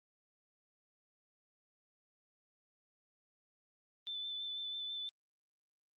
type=tone with vibrato; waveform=sine; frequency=3520 Hz; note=A7; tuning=in tune; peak=-39 dBFS; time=4.07-5.09 s; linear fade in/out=0 ms; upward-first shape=sine; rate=6.1 Hz; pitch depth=18 cents each way; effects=Opus 24 kbps